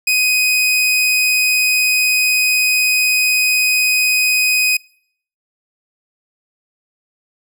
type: tone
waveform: sawtooth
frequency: 2504 Hz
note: D#7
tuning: 10 cents sharp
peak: -9 dBFS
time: 0.07-4.77 s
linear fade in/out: 5 ms
effects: noise-tail reverb RT60 0.6 s tail -24 dB re dry